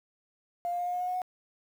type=tone with pitch steps; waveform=sine; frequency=699 / 703.9 / 708.8 / 713.7 / 718.7 / 723.7 / 728.7 / 733.8 Hz; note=F5 / F5 / F5 / F5 / F5 / F#5 / F#5 / F#5; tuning=+1 / +13 / +25 / +37 / +49 / -39 / -27 / -15 cents; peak=-28 dBFS; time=0.65-1.218 s; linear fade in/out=0 ms; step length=71 ms; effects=tanh soft clip ceiling -24 dBFS + 9-bit